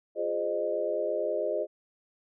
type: chord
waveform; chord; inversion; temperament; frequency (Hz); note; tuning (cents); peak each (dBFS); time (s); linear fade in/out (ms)
sine; F minor seventh; none; equal with one note detuned; 349.2 / 415.3 / 523.3 / 612.3; F4 / Ab4 / C5 / Eb5; 0 / 0 / 0 / -28; -36 / -33 / -33 / -30; 0.15-1.67; 50
effects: none